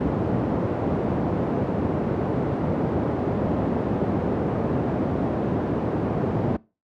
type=band-pass noise; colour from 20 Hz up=pink; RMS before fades=-24 dBFS; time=0-6.57 s; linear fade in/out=10 ms; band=110 to 580 Hz; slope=12 dB/octave; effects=noise-tail reverb RT60 0.3 s tail -23 dB re dry + high-pass 60 Hz 12 dB/octave